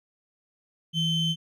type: ring-modulated tone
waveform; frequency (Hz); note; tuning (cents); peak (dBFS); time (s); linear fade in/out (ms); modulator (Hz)
triangle; 1622; G#6; -41; -18; 0.93-1.36; 50; 1460
effects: none